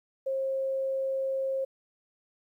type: tone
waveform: sine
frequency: 535 Hz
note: C5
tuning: 38 cents sharp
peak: -27 dBFS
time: 0.26-1.65 s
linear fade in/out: 10 ms
effects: 11-bit